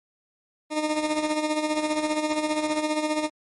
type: tone with tremolo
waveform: 20% pulse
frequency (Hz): 305.8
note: D#4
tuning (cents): -30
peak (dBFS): -16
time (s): 0.7-3.3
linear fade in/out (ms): 50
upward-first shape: sine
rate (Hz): 15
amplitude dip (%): 60
effects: MP3 48 kbps